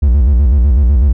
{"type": "tone with vibrato", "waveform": "triangle", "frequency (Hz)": 65.41, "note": "C2", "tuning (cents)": 0, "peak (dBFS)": -4, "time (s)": [0.02, 1.13], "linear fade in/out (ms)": 10, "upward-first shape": "square", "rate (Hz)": 8, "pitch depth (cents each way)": 170, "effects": []}